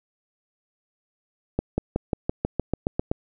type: accelerating click train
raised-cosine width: 2 ms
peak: -9 dBFS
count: 11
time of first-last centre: 1.59-3.115 s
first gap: 190 ms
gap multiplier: 0.95
effects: none